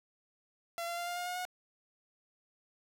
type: tone with pitch steps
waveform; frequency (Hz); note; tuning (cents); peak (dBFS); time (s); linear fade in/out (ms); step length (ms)
sawtooth; 680 / 687.5 / 695.1 / 702.8 / 710.5 / 718.4 / 726.3; F5 / F5 / F5 / F5 / F5 / F5 / F#5; -46 / -27 / -8 / +11 / +30 / +49 / -32; -32; 0.78-1.452; 0; 96
effects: none

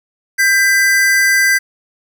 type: tone pair together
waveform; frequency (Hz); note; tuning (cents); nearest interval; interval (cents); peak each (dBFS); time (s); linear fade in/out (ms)
square; 1586.6 / 1999; G6 / B6; +20 / +20; major third; 400; -13; 0.38-1.59; 20
effects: none

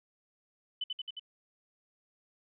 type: tone with echo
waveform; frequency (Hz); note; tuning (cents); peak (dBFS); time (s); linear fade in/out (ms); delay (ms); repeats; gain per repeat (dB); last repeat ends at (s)
sine; 3003; F#7; +25; -31; 0.81-0.84; 5; 89; 4; -2; 1.196
effects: none

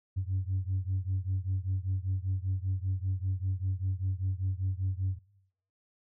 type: beating tone pair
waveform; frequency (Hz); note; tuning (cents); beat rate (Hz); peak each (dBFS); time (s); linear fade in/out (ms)
sine; 92.5 / 97.6; F#2 / G2; 0 / -7; 5.1; -30 / -31; 0.16-5.19; 20
effects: noise-tail reverb RT60 0.8 s tail -23 dB re dry + tanh soft clip ceiling -24 dBFS

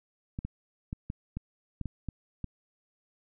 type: clicks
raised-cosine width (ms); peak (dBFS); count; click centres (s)
5; -22; 9; 0.389 / 0.45 / 0.929 / 1.101 / 1.37 / 1.813 / 1.857 / 2.087 / 2.443
effects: none

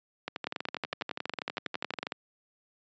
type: two click trains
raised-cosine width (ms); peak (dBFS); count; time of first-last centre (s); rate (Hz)
0.3; -17 / -16; 23 / 19; 0.28-2.069 / 0.47-2.121; 12.3 / 10.9
effects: high-pass 200 Hz 12 dB/octave + resampled to 16000 Hz

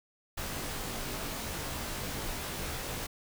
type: noise with comb filter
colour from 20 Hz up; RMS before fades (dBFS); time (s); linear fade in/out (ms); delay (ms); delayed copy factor
pink; -37; 0.37-3.07; 10; 19; -0.95
effects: none

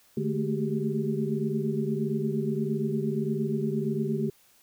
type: tone cluster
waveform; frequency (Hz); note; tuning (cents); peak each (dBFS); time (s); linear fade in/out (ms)
sine; 148.9 / 215.7 / 224.3 / 380.9 / 402.5; D3 / A3 / A3 / G4 / G4; +24 / -34 / +34 / -50 / +46; -31 / -30 / -34 / -32 / -35; 0.17-4.3; 5
effects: white hiss -61 dBFS RMS until 4.62 s

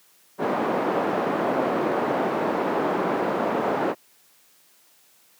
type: band-pass noise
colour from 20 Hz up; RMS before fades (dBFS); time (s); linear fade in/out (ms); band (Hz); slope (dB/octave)
pink; -24; 0.38-3.95; 50; 290 to 940; 12
effects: white hiss -58 dBFS RMS until 5.39 s + high-pass 150 Hz 12 dB/octave

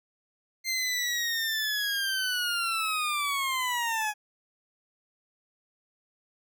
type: linear sweep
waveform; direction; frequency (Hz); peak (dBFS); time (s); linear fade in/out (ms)
20% pulse; down; 2097 to 830; -22; 0.64-4.14; 50
effects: none

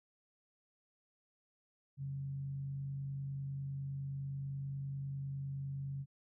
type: tone with frequency modulation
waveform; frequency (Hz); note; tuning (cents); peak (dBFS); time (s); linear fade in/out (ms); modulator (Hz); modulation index
sine; 137.8; C#3; -10; -38; 1.97-6.06; 50; 49.7; 0.23
effects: none

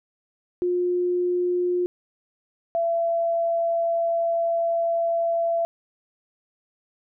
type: tone pair in turn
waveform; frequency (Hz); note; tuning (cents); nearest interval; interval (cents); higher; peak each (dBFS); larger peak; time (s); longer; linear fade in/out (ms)
sine; 356.5 / 673; F4 / E5; +36 / +36; major seventh; 1100; second; -20; neither; 0.62-1.86 / 2.75-5.65; second; 0
effects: none

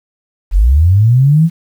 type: linear sweep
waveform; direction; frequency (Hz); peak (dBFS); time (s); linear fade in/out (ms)
sine; up; 39.71 to 170.3; -5; 0.51-1.5; 50
effects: 7-bit

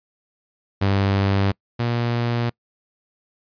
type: tone pair in turn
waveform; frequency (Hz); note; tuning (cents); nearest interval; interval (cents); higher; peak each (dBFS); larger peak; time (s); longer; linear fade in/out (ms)
sawtooth; 98.5 / 118.82; G2 / A#2; +9 / +34; minor third; 325; second; -13 / -16; first; 0.81-1.52 / 1.79-2.5; neither; 10
effects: noise-tail reverb RT60 0.1 s tail -26 dB re dry + resampled to 11025 Hz

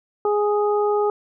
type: harmonic tone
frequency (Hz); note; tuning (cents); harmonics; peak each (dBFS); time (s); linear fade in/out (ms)
415.3; G#4; 0; 1 / 2 / 3; -18 / -24 / -28; 0.25-1.1; 2
effects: none

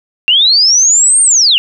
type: linear two-way sweep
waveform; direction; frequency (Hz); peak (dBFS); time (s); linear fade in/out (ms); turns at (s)
sine; up then down; 2702 to 8870 to 2702; -5; 0.28-1.58; 0; 1.22
effects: none

